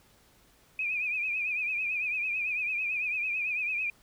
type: tone with vibrato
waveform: sine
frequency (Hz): 2470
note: D#7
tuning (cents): -13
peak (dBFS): -28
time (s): 0.79-3.9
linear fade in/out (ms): 2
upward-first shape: triangle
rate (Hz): 9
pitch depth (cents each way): 93
effects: pink hiss -62 dBFS RMS until 4.02 s

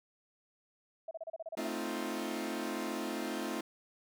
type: tone bursts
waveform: sine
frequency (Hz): 652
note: E5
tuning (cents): -19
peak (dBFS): -38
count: 10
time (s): 1.08-1.678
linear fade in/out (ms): 5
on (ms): 31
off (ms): 32
type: chord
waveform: sawtooth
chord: F dominant seventh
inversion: first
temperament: equal with one note detuned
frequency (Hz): 220 / 261.6 / 314.2 / 349.2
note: A3 / C4 / Eb4 / F4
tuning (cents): 0 / 0 / +17 / 0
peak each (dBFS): -37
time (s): 1.57-3.61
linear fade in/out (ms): 5
effects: none

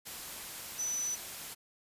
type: tone in noise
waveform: sine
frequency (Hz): 5990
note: F#8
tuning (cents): +20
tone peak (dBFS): -32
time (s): 0.78-1.16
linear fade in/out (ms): 20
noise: white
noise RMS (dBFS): -43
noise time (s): 0.05-1.55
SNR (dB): +8
effects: resampled to 32000 Hz

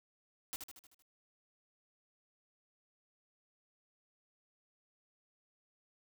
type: noise with echo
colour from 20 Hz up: white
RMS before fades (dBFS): -41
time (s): 0.53-0.56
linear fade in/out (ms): 0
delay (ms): 77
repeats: 6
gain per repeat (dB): -5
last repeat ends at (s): 1.022
effects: none

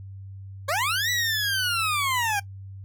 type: linear two-way sweep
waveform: 20% pulse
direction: up then down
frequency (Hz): 520 to 1975.5 to 783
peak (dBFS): -18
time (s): 0.68-2.4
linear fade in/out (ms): 10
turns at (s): 1.1
effects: noise-tail reverb RT60 0.1 s tail -18 dB re dry + added 97 Hz sine -37 dBFS peak until 2.84 s

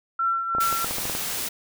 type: tone with tremolo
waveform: sine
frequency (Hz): 1353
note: E6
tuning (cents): +45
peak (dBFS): -19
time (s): 0.19-0.85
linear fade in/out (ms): 5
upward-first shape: triangle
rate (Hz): 2.9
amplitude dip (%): 60
type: clicks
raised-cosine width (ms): 1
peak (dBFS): -17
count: 9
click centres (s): 0.55 / 0.584 / 0.727 / 0.845 / 0.91 / 0.984 / 1.054 / 1.097 / 1.151
type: noise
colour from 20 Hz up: white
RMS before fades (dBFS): -29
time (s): 0.6-1.49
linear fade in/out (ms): 10
effects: none

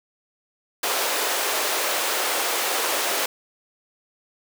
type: high-pass noise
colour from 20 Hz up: pink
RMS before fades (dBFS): -24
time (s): 0.83-3.26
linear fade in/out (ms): 5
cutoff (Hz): 420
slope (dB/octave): 24
effects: none

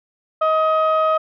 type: tone pair together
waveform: sine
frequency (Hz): 631 / 1262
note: D#5 / D#6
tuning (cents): +24 / +24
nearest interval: octave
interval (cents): 1200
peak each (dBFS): -15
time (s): 0.41-1.18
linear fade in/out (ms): 10
effects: tanh soft clip ceiling -11 dBFS

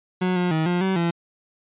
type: tone with pitch steps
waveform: 30% pulse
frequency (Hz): 183 / 178.8 / 158.6 / 176.9 / 190.3 / 169.7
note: F#3 / F3 / D#3 / F3 / F#3 / F3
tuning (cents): -19 / +41 / +33 / +23 / +49 / -49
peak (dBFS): -17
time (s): 0.21-1.11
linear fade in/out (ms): 10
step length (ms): 150
effects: resampled to 8000 Hz

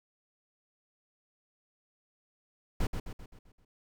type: noise with echo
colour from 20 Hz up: brown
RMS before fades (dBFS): -28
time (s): 2.8-2.87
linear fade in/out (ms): 5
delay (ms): 130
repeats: 6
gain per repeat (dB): -6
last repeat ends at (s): 3.65
effects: none

